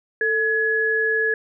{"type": "tone pair together", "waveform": "sine", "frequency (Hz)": [443.9, 1690], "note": ["A4", "G#6"], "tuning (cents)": [15, 30], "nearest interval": "octave + major seventh", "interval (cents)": 2315, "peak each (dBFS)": [-23, -19], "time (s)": [0.21, 1.34], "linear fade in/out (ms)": 2, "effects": []}